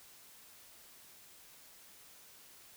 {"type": "silence", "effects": ["white hiss -58 dBFS RMS until 2.76 s"]}